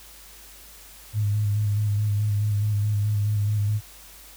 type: tone with vibrato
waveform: sine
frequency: 104.3 Hz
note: G#2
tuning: 8 cents sharp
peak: -20 dBFS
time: 1.13-3.81 s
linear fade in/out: 50 ms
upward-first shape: square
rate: 4.7 Hz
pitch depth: 27 cents each way
effects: added 50 Hz sine -51 dBFS peak until 4.36 s + white hiss -47 dBFS RMS until 4.36 s